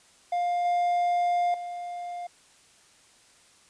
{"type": "tone with level steps", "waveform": "triangle", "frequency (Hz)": 704, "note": "F5", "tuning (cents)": 14, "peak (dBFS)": [-22, -20, -31], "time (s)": [0.32, 2.27], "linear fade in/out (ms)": 5, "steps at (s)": [0.65, 1.54], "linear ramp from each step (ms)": 2, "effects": ["white hiss -58 dBFS RMS until 3.69 s", "resampled to 22050 Hz"]}